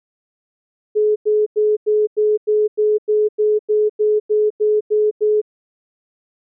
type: tone bursts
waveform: sine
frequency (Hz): 424.6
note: G#4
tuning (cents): +38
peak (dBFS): -12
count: 15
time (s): 0.95-5.416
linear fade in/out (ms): 20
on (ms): 210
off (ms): 94
effects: none